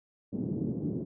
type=band-pass noise; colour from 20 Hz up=pink; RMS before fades=-33 dBFS; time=0.32-1.05 s; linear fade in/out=20 ms; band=130 to 340 Hz; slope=24 dB/octave; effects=none